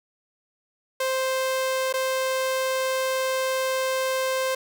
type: tone with dropouts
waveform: sawtooth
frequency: 523.3 Hz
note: C5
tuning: in tune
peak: -19 dBFS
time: 1-4.55 s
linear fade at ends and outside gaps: 5 ms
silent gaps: 1.927-1.938 s
effects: none